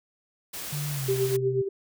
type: noise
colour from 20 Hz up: white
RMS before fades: -36 dBFS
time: 0.53-1.37 s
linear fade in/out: 10 ms
type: tone with pitch glide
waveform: sine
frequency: 146.83 to 128.56 Hz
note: D3 to C3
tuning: 0 to -30 cents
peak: -29 dBFS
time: 0.72-1.62 s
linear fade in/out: 10 ms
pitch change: -230 cents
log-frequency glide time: 0.9-1.09 s
type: tone with tremolo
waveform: sine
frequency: 391.5 Hz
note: G4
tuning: 2 cents flat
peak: -20 dBFS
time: 1.08-1.69 s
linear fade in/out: 10 ms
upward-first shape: triangle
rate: 8.3 Hz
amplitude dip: 75%
effects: none